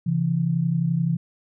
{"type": "tone pair together", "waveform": "sine", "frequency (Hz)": [136.5, 168.08], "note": ["C#3", "E3"], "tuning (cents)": [-26, 34], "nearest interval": "major third", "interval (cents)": 360, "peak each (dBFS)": [-24, -21], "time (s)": [0.06, 1.17], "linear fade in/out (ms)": 10, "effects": []}